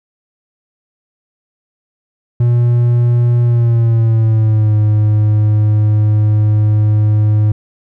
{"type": "tone with pitch glide", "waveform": "triangle", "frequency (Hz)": [120, 106.29], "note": ["B2", "G#2"], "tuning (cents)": [-49, 41], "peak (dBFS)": -6, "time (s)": [2.4, 7.52], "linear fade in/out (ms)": 5, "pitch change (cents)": -210, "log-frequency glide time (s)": [3.43, 4.75], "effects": []}